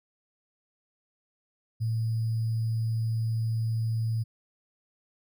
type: tone with sample-and-hold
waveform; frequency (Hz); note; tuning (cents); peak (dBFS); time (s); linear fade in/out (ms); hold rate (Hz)
sine; 112.5; A2; +39; -25; 1.8-4.24; 20; 4900
effects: none